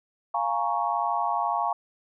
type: chord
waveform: sine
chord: Bb minor seventh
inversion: second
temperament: equal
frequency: 698.5 / 830.6 / 932.3 / 1108.7 Hz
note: F5 / Ab5 / Bb5 / Db6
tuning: 0 / 0 / 0 / 0 cents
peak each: -29 dBFS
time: 0.34-1.73 s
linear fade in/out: 5 ms
effects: none